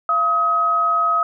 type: tone pair together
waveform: sine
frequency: 685 / 1268.7 Hz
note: F5 / D#6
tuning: -34 / +33 cents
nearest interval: major seventh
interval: 1067 cents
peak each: -25 / -15 dBFS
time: 0.09-1.23 s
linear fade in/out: 2 ms
effects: none